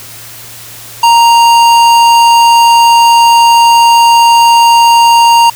sine tone with tanh clipping, 932.3 Hz, A#5, in tune, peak -4 dBFS, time 1.03-5.5 s, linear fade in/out 5 ms, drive 18 dB, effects added 114 Hz sine -38 dBFS peak until 5.55 s + white hiss -29 dBFS RMS until 5.55 s

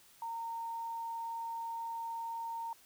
sine tone, 919 Hz, A#5, 25 cents flat, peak -37 dBFS, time 0.22-2.73 s, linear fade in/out 2 ms, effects white hiss -62 dBFS RMS until 2.85 s

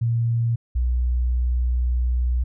sine tone pair in turn, 116.54 / 61.31 Hz, A#2 / B1, 0 / -12 cents, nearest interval major seventh, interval 1112 cents, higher first, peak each -18 dBFS, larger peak neither, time 0.01-0.56 / 0.75-2.44 s, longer second, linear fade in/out 10 ms, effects none

